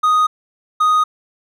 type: tone pair in turn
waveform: triangle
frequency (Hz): 1244.5 / 1244.5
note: D#6 / D#6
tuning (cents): 0 / 0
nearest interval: unison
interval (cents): 0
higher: neither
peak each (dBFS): -9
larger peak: neither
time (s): 0.03-0.27 / 0.8-1.04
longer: neither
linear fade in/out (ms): 10
effects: none